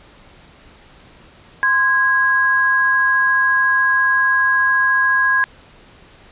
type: tone pair together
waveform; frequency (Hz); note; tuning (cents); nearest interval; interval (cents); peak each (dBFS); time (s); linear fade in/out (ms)
sine; 1038 / 1647.7; C6 / G#6; -14 / -14; minor sixth; 800; -19 / -13; 1.63-5.44; 0
effects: pink hiss -46 dBFS RMS until 6.31 s + resampled to 8000 Hz